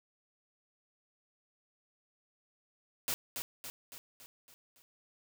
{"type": "noise with echo", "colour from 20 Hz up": "white", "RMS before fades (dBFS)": -34, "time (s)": [3.08, 3.14], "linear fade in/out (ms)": 0, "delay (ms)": 280, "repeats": 6, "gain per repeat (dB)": -5, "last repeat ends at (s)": 4.82, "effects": []}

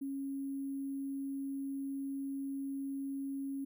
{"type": "tone with sample-and-hold", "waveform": "sine", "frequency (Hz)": 274.5, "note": "C#4", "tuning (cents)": -17, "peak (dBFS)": -36, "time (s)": [0.01, 3.65], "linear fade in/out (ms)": 10, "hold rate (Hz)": 11025, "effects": []}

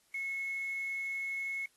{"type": "tone with quantisation", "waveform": "sine", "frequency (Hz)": 2184, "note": "C#7", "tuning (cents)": -26, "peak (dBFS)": -34, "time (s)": [0.14, 1.66], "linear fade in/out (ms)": 5, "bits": 9, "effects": ["white hiss -70 dBFS RMS until 1.76 s", "AAC 32 kbps"]}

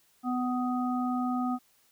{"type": "harmonic tone", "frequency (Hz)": 249.7, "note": "B3", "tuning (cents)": 19, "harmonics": [1, 3, 5], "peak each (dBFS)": [-28, -34, -36], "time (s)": [0.23, 1.59], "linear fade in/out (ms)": 50, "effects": ["white hiss -66 dBFS RMS until 1.91 s"]}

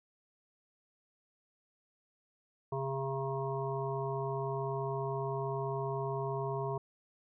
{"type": "harmonic tone", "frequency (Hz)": 135.3, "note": "C#3", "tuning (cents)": -42, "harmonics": [1, 3, 5, 7, 8], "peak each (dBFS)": [-37, -37, -41, -41, -44], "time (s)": [2.72, 6.78], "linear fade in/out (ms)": 5, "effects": []}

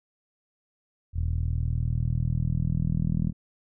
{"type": "tone with low-pass filter sweep", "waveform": "10% pulse", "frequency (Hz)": 40.19, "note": "E1", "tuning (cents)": -43, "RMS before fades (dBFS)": -26, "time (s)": [1.13, 3.33], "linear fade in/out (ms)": 50, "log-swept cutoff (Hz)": [87, 190], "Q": 2.3, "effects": []}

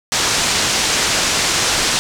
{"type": "low-pass noise", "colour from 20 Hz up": "white", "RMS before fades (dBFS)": -17, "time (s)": [0.12, 1.99], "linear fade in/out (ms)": 0, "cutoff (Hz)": 7400, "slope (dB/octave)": 24, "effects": []}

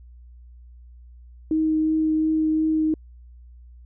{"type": "tone with vibrato", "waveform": "sine", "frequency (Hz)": 313.9, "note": "D#4", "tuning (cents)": 15, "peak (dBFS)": -18, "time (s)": [1.51, 2.94], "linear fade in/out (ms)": 2, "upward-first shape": "triangle", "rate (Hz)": 2.8, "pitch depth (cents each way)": 11, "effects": ["added 60 Hz sine -43 dBFS peak until 3.85 s"]}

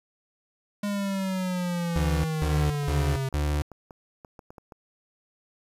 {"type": "exponential sweep", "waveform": "square", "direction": "down", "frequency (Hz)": [205.9, 132.8], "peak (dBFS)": -27, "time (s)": [0.83, 3.29], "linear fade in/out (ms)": 5}
{"type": "tone bursts", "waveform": "35% pulse", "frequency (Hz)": 73.9, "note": "D2", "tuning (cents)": 11, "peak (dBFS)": -22, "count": 4, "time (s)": [1.96, 3.62], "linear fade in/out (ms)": 0, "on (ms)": 280, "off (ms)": 180}
{"type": "clicks", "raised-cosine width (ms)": 1, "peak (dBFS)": -30, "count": 12, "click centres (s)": [2.747, 2.833, 3.175, 3.327, 3.56, 3.717, 3.908, 4.248, 4.392, 4.505, 4.582, 4.722]}
{"effects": ["resampled to 32000 Hz", "9-bit"]}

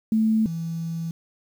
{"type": "tone pair in turn", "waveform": "sine", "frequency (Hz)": [220, 165.25], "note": ["A3", "E3"], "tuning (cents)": [0, 5], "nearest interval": "perfect fourth", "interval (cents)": 495, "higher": "first", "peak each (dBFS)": [-17, -26], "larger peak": "first", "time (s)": [[0.12, 0.46], [0.46, 1.11]], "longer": "second", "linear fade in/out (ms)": 2, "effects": ["8-bit"]}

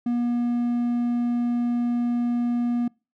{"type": "tone", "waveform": "triangle", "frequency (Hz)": 240, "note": "B3", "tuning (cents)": -49, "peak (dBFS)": -19, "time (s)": [0.06, 2.88], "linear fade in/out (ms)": 5, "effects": ["noise-tail reverb RT60 0.3 s tail -26 dB re dry"]}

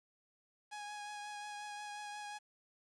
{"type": "tone with vibrato", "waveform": "sawtooth", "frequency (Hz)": 830.6, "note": "G#5", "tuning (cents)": 0, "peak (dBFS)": -40, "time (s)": [0.71, 2.39], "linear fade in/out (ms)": 20, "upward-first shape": "triangle", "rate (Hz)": 5.6, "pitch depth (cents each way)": 19, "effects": ["resampled to 22050 Hz", "11-bit"]}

